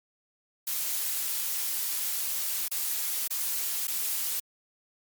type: noise with dropouts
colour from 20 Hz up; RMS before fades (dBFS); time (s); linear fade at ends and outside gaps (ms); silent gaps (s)
blue; -30; 0.67-4.4; 5; 2.682-2.713 / 3.278-3.305 / 3.872-3.879
effects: MP3 96 kbps